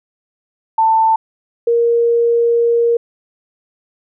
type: tone pair in turn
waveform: sine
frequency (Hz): 890 / 468.7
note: A5 / A#4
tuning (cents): +20 / +9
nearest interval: major seventh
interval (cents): 1111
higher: first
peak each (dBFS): -9 / -10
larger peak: first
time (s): 0.78-1.16 / 1.67-2.97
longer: second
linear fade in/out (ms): 5
effects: none